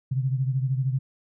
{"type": "beating tone pair", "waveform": "sine", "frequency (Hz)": [129.8, 142.8], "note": ["C3", "D3"], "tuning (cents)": [-13, -48], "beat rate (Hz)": 13, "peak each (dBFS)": [-23, -29], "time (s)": [0.11, 0.99], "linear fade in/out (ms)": 10, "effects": []}